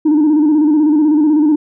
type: tone with vibrato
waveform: sine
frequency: 303 Hz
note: D#4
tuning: 46 cents flat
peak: -6 dBFS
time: 0.05-1.56 s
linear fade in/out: 10 ms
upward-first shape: square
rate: 16 Hz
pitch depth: 59 cents each way
effects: tanh soft clip ceiling -6 dBFS